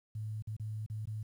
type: tone with dropouts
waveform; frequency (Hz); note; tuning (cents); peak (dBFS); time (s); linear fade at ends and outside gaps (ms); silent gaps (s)
sine; 108; A2; -32; -36; 0.15-1.23; 5; 0.423-0.472 / 0.566-0.597 / 0.863-0.899 / 1.056-1.072
effects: 11-bit